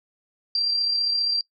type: tone with amplitude modulation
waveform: sine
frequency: 4723 Hz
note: D8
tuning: 9 cents sharp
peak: -19 dBFS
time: 0.55-1.41 s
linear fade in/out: 2 ms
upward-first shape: sine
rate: 35 Hz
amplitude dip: 35%
effects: noise-tail reverb RT60 0.1 s tail -21 dB re dry